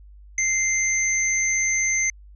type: tone pair together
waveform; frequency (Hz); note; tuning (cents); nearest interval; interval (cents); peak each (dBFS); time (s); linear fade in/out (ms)
sine; 2087 / 6204; C7 / G8; -5 / -19; octave + perfect fifth; 1886; -22; 0.38-2.1; 2
effects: added 50 Hz sine -43 dBFS peak until 2.35 s